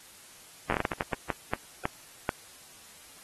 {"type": "slowing click train", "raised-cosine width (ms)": 0.5, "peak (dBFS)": -12, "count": 14, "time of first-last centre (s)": [0.7, 2.292], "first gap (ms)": 10, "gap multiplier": 1.37, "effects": ["white hiss -52 dBFS RMS until 3.23 s", "AAC 32 kbps"]}